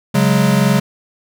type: chord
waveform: square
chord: C# suspended fourth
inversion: none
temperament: equal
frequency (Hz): 138.59 / 185 / 207.7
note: C#3 / F#3 / G#3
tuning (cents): 0 / 0 / 0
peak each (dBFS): -16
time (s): 0.14-0.8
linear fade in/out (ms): 10
effects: none